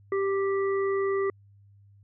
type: harmonic tone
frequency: 392 Hz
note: G4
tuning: in tune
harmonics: 1 / 3 / 5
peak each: -24 / -34 / -38 dBFS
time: 0.12-1.3 s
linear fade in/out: 2 ms
effects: added 100 Hz sine -53 dBFS peak until 2.03 s